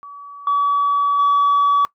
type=tone with level steps; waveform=sine; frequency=1141 Hz; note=C#6; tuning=50 cents sharp; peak=-33 / -13 / -10 dBFS; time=0.03-1.85 s; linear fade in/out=0 ms; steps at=0.47 / 1.19 s; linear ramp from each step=2 ms; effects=noise-tail reverb RT60 0.1 s tail -22 dB re dry + tanh soft clip ceiling -10 dBFS